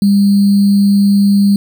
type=tone with sample-and-hold; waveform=sine; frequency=200.3 Hz; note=G3; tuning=38 cents sharp; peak=-6 dBFS; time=0.02-1.56 s; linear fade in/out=2 ms; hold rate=4410 Hz; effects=none